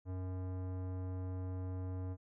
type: tone with tanh clipping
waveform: sine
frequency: 92.5 Hz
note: F#2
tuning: in tune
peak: -40 dBFS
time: 0.05-2.17 s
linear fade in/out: 50 ms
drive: 18 dB
effects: none